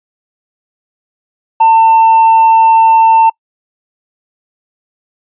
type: tone with hard clipping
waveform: triangle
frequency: 898 Hz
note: A5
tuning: 35 cents sharp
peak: -4 dBFS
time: 1.6-3.3 s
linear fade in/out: 10 ms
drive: 5 dB
effects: noise-tail reverb RT60 0.1 s tail -25 dB re dry + resampled to 8000 Hz